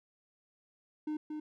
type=tone with echo; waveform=triangle; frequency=304.9 Hz; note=D#4; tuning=35 cents flat; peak=-31 dBFS; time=1.07-1.17 s; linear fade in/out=5 ms; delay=230 ms; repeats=1; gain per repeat=-4 dB; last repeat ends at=1.4 s; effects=none